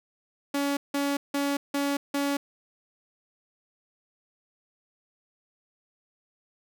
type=tone bursts; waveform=sawtooth; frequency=282.3 Hz; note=C#4; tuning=32 cents sharp; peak=-21 dBFS; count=5; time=0.54-2.37 s; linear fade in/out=5 ms; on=230 ms; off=170 ms; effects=none